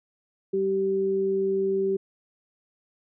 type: tone pair together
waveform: sine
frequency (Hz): 194 / 387.1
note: G3 / G4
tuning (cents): -18 / -22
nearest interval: octave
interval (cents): 1196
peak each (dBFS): -32 / -22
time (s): 0.53-1.97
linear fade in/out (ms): 10
effects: none